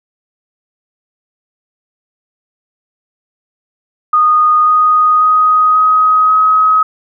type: tone with pitch steps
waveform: sine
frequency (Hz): 1233 / 1242.3 / 1251.7 / 1261.1 / 1270.6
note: D#6 / D#6 / D#6 / D#6 / D#6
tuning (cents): -16 / -3 / +10 / +23 / +36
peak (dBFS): -6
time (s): 4.13-6.83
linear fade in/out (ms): 5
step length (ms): 540
effects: none